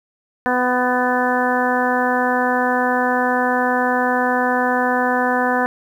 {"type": "harmonic tone with a mistuned harmonic", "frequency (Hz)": 250, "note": "B3", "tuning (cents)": 21, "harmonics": [1, 2, 3, 4, 5, 6, 7], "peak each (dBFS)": [-22, -22, -21, -23, -29, -24, -24], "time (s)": [0.46, 5.66], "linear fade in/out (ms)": 0, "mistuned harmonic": 5, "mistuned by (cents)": -20, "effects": ["8-bit"]}